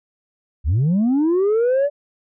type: linear sweep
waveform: sine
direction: up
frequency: 60.6 to 587 Hz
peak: -12 dBFS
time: 0.64-1.9 s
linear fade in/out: 50 ms
effects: tanh soft clip ceiling -13 dBFS